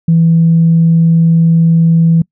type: tone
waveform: sine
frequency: 165.1 Hz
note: E3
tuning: 3 cents sharp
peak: -4 dBFS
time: 0.08-2.22 s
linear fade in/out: 5 ms
effects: noise-tail reverb RT60 0.1 s tail -26 dB re dry + tanh soft clip ceiling 0 dBFS